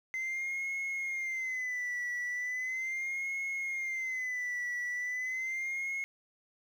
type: tone with vibrato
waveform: sine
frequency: 2057 Hz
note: C7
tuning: 30 cents flat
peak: -30 dBFS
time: 0.14-6.04 s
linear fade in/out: 0 ms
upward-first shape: sine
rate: 0.38 Hz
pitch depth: 91 cents each way
effects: tanh soft clip ceiling -32 dBFS + 10-bit